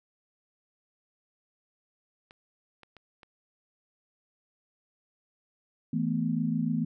clicks, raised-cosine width 0.3 ms, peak -34 dBFS, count 4, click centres 2.309 / 2.833 / 2.967 / 3.232 s
sine chord, E suspended fourth, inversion none, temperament equal with one note detuned, 162.73 / 220 / 246.9 Hz, E3 / A3 / B3, -22 / 0 / 0 cents, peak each -30 dBFS, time 5.93-6.85 s, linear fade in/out 5 ms
effects none

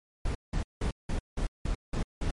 brown noise bursts, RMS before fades -29 dBFS, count 8, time 0.25-2.31 s, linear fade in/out 5 ms, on 100 ms, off 180 ms, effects MP3 48 kbps

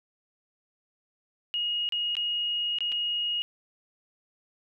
sine tone with dropouts, 2876 Hz, F#7, 50 cents flat, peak -26 dBFS, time 1.54-3.42 s, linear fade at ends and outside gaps 0 ms, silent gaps 1.89-1.923 / 2.153-2.168 / 2.786-2.806 / 2.919-2.923 s, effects none

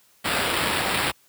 white noise with sample-and-hold, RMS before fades -24 dBFS, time 0.24-1.12 s, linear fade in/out 20 ms, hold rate 6300 Hz, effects white hiss -59 dBFS RMS until 1.28 s + high-pass 60 Hz 12 dB/octave

